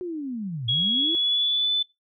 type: linear two-way sweep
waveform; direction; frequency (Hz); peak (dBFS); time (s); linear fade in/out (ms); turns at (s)
sine; down then up; 370 to 108.5 to 345.1; -28; 0.01-1.15; 0; 0.68
type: tone with pitch glide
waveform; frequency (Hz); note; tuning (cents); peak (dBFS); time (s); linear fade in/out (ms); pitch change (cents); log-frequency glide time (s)
sine; 3322 to 3503; G#7 to A7; 0 to -8; -20; 0.68-1.83; 10; +92; 0.9-1.72
effects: noise-tail reverb RT60 0.2 s tail -19 dB re dry